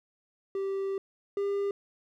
triangle tone pair in turn, 390 / 400.5 Hz, G4 / G4, -9 / +37 cents, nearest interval unison, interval 46 cents, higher second, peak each -27 / -25 dBFS, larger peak second, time 0.55-0.98 / 1.37-1.71 s, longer first, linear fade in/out 2 ms, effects none

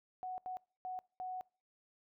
sine tone bursts at uneven times, 740 Hz, F#5, in tune, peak -39 dBFS, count 4, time 0.23-0.38 / 0.46-0.57 / 0.85-0.99 / 1.2-1.41 s, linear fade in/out 0 ms, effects noise-tail reverb RT60 0.4 s tail -25 dB re dry

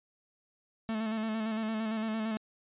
45% pulse tone with vibrato, 220 Hz, A3, in tune, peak -31 dBFS, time 0.89-2.37 s, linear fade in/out 0 ms, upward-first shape square, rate 8.8 Hz, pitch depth 30 cents each way, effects resampled to 8000 Hz

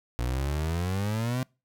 30% pulse exponential sweep, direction up, 58.7 to 130.81 Hz, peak -24 dBFS, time 0.19-1.43 s, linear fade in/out 0 ms, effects noise-tail reverb RT60 0.3 s tail -26 dB re dry

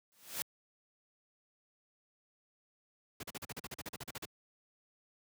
white noise with exponential growth, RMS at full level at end -34 dBFS, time 0.12-0.42 s, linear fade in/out 0 ms, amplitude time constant 65 ms
pink noise bursts, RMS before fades -42 dBFS, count 15, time 3.2-4.254 s, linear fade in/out 5 ms, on 32 ms, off 41 ms
effects high-pass 100 Hz 12 dB/octave

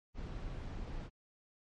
brown noise, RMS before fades -42 dBFS, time 0.14-1.1 s, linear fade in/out 50 ms, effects low-pass 5000 Hz 12 dB/octave + MP3 48 kbps

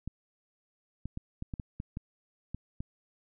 clicks, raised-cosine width 5 ms, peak -24 dBFS, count 10, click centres 0.076 / 1.056 / 1.174 / 1.424 / 1.538 / 1.598 / 1.801 / 1.971 / 2.546 / 2.805 s, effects none

